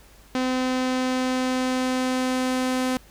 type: tone with low-pass filter sweep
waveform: sawtooth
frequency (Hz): 256.3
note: C4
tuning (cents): -36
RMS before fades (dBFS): -24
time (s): 0.35-2.97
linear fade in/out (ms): 0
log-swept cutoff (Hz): 5800 to 11000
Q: 0.82
effects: added 50 Hz sine -51 dBFS peak until 3.1 s + pink hiss -53 dBFS RMS until 3.1 s